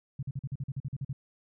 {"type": "tone bursts", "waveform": "sine", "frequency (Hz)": 135.5, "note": "C#3", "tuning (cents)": -39, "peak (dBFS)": -31, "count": 12, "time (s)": [0.19, 1.13], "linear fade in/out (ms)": 5, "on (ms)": 38, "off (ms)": 44, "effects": []}